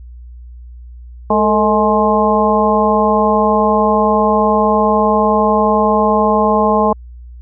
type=harmonic tone with a mistuned harmonic; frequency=211.2 Hz; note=G#3; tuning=29 cents sharp; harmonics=1 / 2 / 3 / 4 / 5; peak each=-16 / -16 / -16 / -16 / -16 dBFS; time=1.3-6.93 s; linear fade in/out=5 ms; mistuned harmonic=2; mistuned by=+87 cents; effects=added 60 Hz sine -31 dBFS peak until 7.41 s